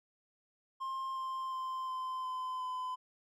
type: tone with pitch steps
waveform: triangle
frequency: 1060 / 1050.9 / 1041.8 / 1032.8 / 1023.9 / 1015.1 Hz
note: C6 / C6 / C6 / C6 / C6 / B5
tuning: +22 / +7 / -8 / -23 / -38 / +47 cents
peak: -34 dBFS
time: 0.8-2.96 s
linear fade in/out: 20 ms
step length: 360 ms
effects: none